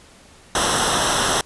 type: noise with comb filter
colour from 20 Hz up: pink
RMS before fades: -19 dBFS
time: 0.55-1.41 s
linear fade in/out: 2 ms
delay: 0.43 ms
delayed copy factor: -0.75
effects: pink hiss -48 dBFS RMS until 1.45 s + resampled to 24000 Hz